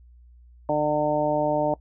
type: harmonic tone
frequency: 150 Hz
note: D3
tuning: 37 cents sharp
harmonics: 1 / 2 / 3 / 4 / 5 / 6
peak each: -33 / -28 / -32 / -23 / -29 / -28 dBFS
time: 0.69-1.74 s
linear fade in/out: 2 ms
effects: noise-tail reverb RT60 0.1 s tail -21 dB re dry + added 60 Hz sine -48 dBFS peak until 1.8 s